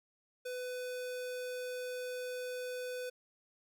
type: tone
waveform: square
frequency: 500 Hz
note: B4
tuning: 21 cents sharp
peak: -39 dBFS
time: 0.45-3.1 s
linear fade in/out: 10 ms
effects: none